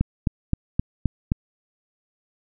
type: click train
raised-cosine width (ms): 5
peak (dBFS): -7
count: 6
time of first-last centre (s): 0.01-1.319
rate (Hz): 3.82
effects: none